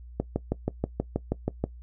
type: click train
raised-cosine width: 2 ms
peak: -12 dBFS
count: 10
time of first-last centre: 0.2-1.64 s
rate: 6.25 Hz
effects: noise-tail reverb RT60 0.1 s tail -19 dB re dry + added 60 Hz sine -42 dBFS peak until 1.82 s